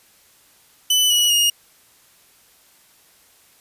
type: tone with pitch steps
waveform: sawtooth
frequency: 2999 / 2929 / 2860 Hz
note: F#7 / F#7 / F7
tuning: +23 / -18 / +41 cents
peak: -11 dBFS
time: 0.9-1.5 s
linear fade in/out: 5 ms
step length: 200 ms
effects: white hiss -54 dBFS RMS until 3.6 s + resampled to 32000 Hz